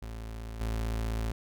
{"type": "tone with level steps", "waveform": "35% pulse", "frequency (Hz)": 55.6, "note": "A1", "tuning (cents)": 19, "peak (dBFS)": [-36, -28], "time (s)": [0.02, 1.32], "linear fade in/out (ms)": 5, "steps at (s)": 0.6, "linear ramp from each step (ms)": 10, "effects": []}